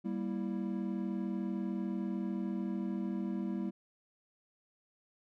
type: chord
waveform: triangle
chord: E diminished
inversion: first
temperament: equal with one note detuned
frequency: 196 / 236.1 / 329.6 Hz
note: G3 / Bb3 / E4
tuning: 0 / +22 / 0 cents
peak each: -34 / -37 / -38 dBFS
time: 0.04-3.71 s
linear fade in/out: 20 ms
effects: none